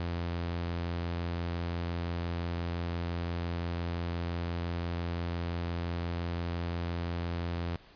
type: tone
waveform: sawtooth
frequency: 85.8 Hz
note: F2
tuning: 30 cents flat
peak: -28 dBFS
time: 0-7.76 s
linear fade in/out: 0 ms
effects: pink hiss -57 dBFS RMS until 7.95 s + resampled to 11025 Hz